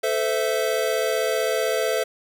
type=chord; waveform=square; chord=A minor; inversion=none; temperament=equal with one note detuned; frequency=440 / 515.7 / 659.3 Hz; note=A4 / C5 / E5; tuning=0 / -25 / 0 cents; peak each=-26 dBFS; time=0.03-2.04 s; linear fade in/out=10 ms; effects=none